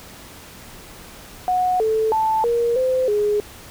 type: tone with pitch steps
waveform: sine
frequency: 732 / 439.7 / 879 / 471 / 515 / 416.5 Hz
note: F#5 / A4 / A5 / A#4 / C5 / G#4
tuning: -19 / -1 / -2 / +18 / -28 / +5 cents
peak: -16 dBFS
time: 1.48-3.4 s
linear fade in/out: 0 ms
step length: 320 ms
effects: pink hiss -41 dBFS RMS until 3.7 s